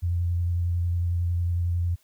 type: tone with vibrato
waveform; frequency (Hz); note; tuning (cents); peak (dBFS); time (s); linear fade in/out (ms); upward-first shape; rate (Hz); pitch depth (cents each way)
sine; 86.8; F2; -10; -22; 0.02-1.96; 20; square; 11; 15
effects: white hiss -64 dBFS RMS until 2.03 s